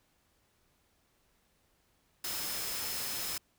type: tone in noise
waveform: sine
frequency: 5170 Hz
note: E8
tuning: 34 cents flat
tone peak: -43 dBFS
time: 2.24-3.38 s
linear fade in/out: 5 ms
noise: white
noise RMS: -37 dBFS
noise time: 2.24-3.38 s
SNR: -9 dB
effects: pink hiss -72 dBFS RMS until 3.58 s